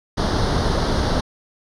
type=noise with comb filter; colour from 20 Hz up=pink; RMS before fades=-19 dBFS; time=0.17-1.21 s; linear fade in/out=10 ms; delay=0.2 ms; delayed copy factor=+0.8; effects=low-pass 4000 Hz 12 dB/octave